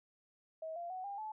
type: tone with pitch steps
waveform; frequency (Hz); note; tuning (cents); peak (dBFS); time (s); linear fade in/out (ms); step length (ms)
sine; 640 / 689.9 / 743.7 / 801.7 / 864.2; D#5 / F5 / F#5 / G5 / A5; +49 / -21 / +9 / +39 / -31; -40; 0.62-1.32; 5; 140
effects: none